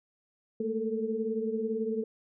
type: tone cluster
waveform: sine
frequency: 214.3 / 225.8 / 440 / 458 Hz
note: A3 / A3 / A4 / A#4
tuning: -45 / +45 / 0 / -31 cents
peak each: -38 / -34 / -31 / -39 dBFS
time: 0.6-2.04 s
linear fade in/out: 5 ms
effects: none